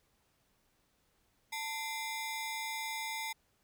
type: ring-modulated tone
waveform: sawtooth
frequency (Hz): 1480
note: F#6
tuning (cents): 0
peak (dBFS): -30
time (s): 1.52-3.33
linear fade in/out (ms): 10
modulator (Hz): 591
effects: pink hiss -74 dBFS RMS until 3.63 s